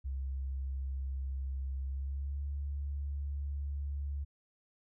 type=tone with pitch glide; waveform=sine; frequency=66.9 to 70.88 Hz; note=C2 to C#2; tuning=+39 to +39 cents; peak=-34 dBFS; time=0.04-4.25 s; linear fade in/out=20 ms; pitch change=+100 cents; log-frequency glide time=1.84-2.43 s; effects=none